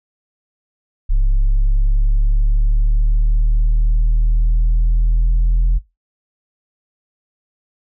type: linear sweep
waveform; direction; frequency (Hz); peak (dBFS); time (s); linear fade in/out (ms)
sine; up; 33.74 to 42; -8; 1.09-5.79; 20
effects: noise-tail reverb RT60 0.2 s tail -19 dB re dry + tanh soft clip ceiling -10 dBFS